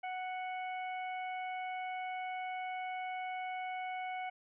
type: harmonic tone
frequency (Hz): 740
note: F#5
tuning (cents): 0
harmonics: 1 / 2 / 3 / 4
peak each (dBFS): -38 / -50 / -45 / -56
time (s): 0.03-4.3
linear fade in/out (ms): 10
effects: none